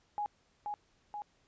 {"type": "tone with echo", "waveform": "sine", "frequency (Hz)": 830.6, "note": "G#5", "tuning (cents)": 0, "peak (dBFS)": -32, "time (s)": [0.18, 0.26], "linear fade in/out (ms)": 0, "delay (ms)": 480, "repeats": 2, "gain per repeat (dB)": -3, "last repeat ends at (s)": 1.22, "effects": ["pink hiss -71 dBFS RMS until 1.47 s", "resampled to 16000 Hz"]}